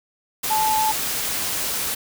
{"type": "tone in noise", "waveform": "sine", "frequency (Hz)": 870, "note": "A5", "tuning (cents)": -20, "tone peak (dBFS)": -18, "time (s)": [0.5, 0.92], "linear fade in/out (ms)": 10, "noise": "white", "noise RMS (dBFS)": -25, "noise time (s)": [0.43, 1.95], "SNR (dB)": 4, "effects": []}